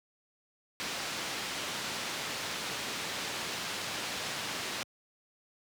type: low-pass noise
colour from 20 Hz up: white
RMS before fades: -37 dBFS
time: 0.8-4.83 s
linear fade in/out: 0 ms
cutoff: 4600 Hz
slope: 12 dB/octave
effects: high-pass 100 Hz 12 dB/octave